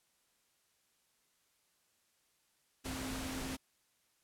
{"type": "tone in noise", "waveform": "sine", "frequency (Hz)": 261.6, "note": "C4", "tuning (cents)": 0, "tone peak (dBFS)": -42, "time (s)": [2.84, 3.57], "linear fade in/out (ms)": 20, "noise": "pink", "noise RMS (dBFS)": -42, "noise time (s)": [2.84, 3.57], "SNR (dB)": -3, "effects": ["white hiss -75 dBFS RMS until 4.23 s", "low-pass 12000 Hz 12 dB/octave"]}